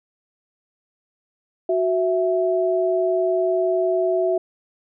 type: tone pair together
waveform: sine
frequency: 370 / 659.3 Hz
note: F#4 / E5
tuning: 0 / 0 cents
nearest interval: minor seventh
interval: 1000 cents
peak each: -20 dBFS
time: 1.69-4.38 s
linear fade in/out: 5 ms
effects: none